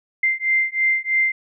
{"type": "beating tone pair", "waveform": "sine", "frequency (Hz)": [2087, 2090.1], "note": ["C7", "C7"], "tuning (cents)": [-5, -2], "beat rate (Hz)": 3.1, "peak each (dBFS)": -20, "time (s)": [0.23, 1.32], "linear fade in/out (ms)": 5, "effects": []}